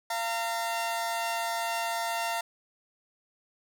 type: tone pair together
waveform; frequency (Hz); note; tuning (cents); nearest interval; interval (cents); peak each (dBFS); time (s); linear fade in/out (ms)
sawtooth; 687 / 915.3; F5 / A#5; -29 / -32; perfect fourth; 497; -28; 0.1-2.41; 5
effects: none